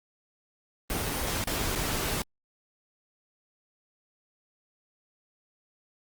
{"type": "noise with dropouts", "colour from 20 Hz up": "pink", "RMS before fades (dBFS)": -30, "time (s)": [0.9, 2.22], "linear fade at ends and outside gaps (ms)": 1, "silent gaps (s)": [[1.44, 1.472], [1.752, 1.757]], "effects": ["Opus 24 kbps"]}